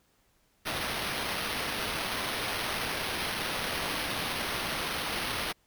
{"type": "noise with sample-and-hold", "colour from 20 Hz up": "white", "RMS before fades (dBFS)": -33, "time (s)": [0.65, 5.53], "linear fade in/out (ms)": 20, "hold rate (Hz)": 7350, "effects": ["pink hiss -69 dBFS RMS until 5.66 s"]}